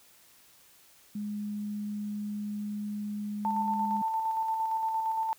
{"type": "tone", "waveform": "sine", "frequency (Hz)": 207.7, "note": "G#3", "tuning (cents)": 0, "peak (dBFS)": -32, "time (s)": [1.15, 4.02], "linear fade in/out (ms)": 5}
{"type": "tone with tremolo", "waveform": "sine", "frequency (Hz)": 890, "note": "A5", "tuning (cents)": 20, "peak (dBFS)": -26, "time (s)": [3.45, 5.33], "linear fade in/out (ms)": 0, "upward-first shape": "square", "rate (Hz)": 8.7, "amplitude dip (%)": 30}
{"effects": ["white hiss -59 dBFS RMS until 5.38 s"]}